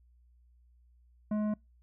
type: tone with tanh clipping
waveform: triangle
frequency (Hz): 211.6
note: G#3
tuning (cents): +33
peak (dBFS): -30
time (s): 1.31-1.54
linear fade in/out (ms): 5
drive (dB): 15
effects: noise-tail reverb RT60 0.2 s tail -25 dB re dry + added 60 Hz sine -60 dBFS peak until 1.82 s